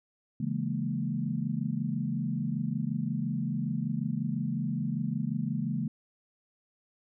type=chord; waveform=sine; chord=A# half-diminished seventh; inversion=first; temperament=equal; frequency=138.59 / 164.81 / 207.7 / 233.1 Hz; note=C#3 / E3 / G#3 / A#3; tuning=0 / 0 / 0 / 0 cents; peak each=-34 dBFS; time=0.4-5.88 s; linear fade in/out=5 ms; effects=none